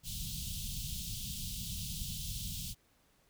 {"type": "band-stop noise", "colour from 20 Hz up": "pink", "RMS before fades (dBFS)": -40, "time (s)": [0.03, 2.75], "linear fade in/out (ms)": 50, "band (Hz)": [200, 3000], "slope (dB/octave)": 48, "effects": ["pink hiss -70 dBFS RMS until 3.29 s"]}